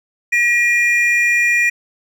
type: tone pair together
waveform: triangle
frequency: 1914.4 / 2412 Hz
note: A#6 / D7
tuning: +46 / +46 cents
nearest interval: major third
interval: 400 cents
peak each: -13 dBFS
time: 0.32-1.7 s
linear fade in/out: 10 ms
effects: none